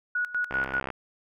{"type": "tone with tremolo", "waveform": "sine", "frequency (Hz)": 1461, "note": "F#6", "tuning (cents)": -22, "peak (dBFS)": -24, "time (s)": [0.15, 0.8], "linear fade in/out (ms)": 5, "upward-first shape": "square", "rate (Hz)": 5.1, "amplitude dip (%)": 80}
{"type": "click train", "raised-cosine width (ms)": 0.5, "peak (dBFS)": -17, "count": 27, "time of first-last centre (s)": [0.51, 0.903], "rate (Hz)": 66.2}
{"effects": []}